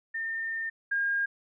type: tone pair in turn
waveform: sine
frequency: 1811 / 1618.2 Hz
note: A6 / G#6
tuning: +49 / -45 cents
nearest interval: major second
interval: 194 cents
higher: first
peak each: -30 / -25 dBFS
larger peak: second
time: 0.14-0.7 / 0.91-1.26 s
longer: first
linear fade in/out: 10 ms
effects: none